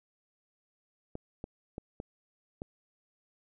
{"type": "clicks", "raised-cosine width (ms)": 2, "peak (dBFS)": -25, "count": 5, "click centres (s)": [1.154, 1.441, 1.781, 2.001, 2.619], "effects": []}